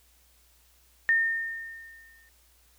sine tone with exponential decay, 1822 Hz, A#6, 40 cents flat, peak -18 dBFS, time 1.09-2.29 s, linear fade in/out 0 ms, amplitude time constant 260 ms, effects added 60 Hz sine -63 dBFS peak until 2.78 s + white hiss -63 dBFS RMS until 2.78 s

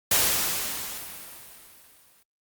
white noise with exponential decay, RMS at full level -20 dBFS, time 0.11-2.23 s, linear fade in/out 5 ms, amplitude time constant 460 ms, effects noise-tail reverb RT60 0.1 s tail -24 dB re dry + Opus 48 kbps

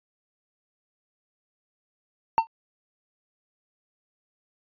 triangle tone with exponential decay, 904 Hz, A5, 47 cents sharp, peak -10 dBFS, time 2.38-2.47 s, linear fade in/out 0 ms, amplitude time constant 19 ms, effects resampled to 11025 Hz

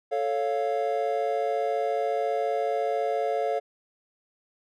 triangle chord, A augmented, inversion none, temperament equal, 440 / 554.4 / 698.5 Hz, A4 / C#5 / E#5, 0 / 0 / 0 cents, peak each -27 / -27 / -26 dBFS, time 0.11-3.6 s, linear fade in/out 20 ms, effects none

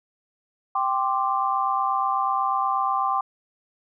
sine chord, G suspended fourth, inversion none, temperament equal, 784 / 1046.5 / 1174.7 Hz, G5 / C6 / D6, 0 / 0 / 0 cents, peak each -25 dBFS, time 0.75-3.21 s, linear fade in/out 5 ms, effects none

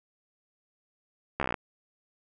slowing click train, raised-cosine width 0.5 ms, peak -13 dBFS, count 10, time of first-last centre 1.4-1.542 s, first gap 14 ms, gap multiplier 1.03, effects none

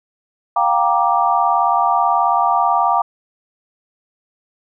sine chord, G minor seventh, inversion third, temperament just, 705.6 / 784 / 940.8 / 1176 Hz, F5 / G5 / Bb5 / D6, +18 / 0 / +16 / +2 cents, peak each -18 dBFS, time 0.56-3.02 s, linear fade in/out 5 ms, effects none

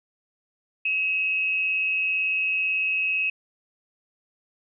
sine tone pair together, 2559 / 2741 Hz, D#7 / F7, +48 / -33 cents, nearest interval minor second, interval 119 cents, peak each -22 / -31 dBFS, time 0.85-3.3 s, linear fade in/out 5 ms, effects none

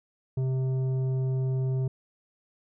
triangle tone with tanh clipping, 130.81 Hz, C3, in tune, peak -26 dBFS, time 0.37-1.88 s, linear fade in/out 5 ms, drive 13 dB, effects none

